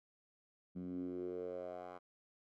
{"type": "tone with band-pass filter sweep", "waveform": "10% pulse", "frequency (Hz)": 89.8, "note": "F2", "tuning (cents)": 49, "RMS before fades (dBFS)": -44, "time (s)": [0.75, 1.99], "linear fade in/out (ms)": 20, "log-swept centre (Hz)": [200, 910], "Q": 4.8, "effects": []}